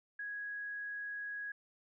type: tone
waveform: sine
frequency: 1661.2 Hz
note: G#6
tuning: in tune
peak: -39 dBFS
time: 0.19-1.52 s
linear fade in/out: 5 ms
effects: none